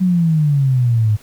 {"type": "exponential sweep", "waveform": "sine", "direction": "down", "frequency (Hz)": [188.4, 103.83], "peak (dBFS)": -11, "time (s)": [0, 1.17], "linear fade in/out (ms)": 20, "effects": ["pink hiss -46 dBFS RMS until 1.22 s"]}